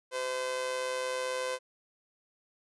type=tone with amplitude modulation; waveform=sawtooth; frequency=512 Hz; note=C5; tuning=38 cents flat; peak=-25 dBFS; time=0.11-1.59 s; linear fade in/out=50 ms; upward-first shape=sine; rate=133 Hz; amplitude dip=55%; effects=resampled to 24000 Hz